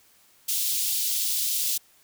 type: high-pass noise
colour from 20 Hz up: white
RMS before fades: -26 dBFS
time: 0.48-1.78 s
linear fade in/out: 10 ms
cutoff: 3200 Hz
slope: 24 dB/octave
effects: white hiss -59 dBFS RMS until 2.03 s